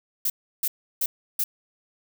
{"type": "noise bursts", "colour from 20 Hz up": "violet", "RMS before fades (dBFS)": -24, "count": 4, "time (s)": [0.25, 1.44], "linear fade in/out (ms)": 5, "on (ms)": 50, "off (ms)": 330, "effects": []}